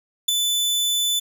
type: tone with ADSR envelope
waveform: sawtooth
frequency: 3500 Hz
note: A7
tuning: 10 cents flat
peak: -10 dBFS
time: 0.28-1.2 s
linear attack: 9 ms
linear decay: 6 ms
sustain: -6 dB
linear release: 14 ms
effects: 8-bit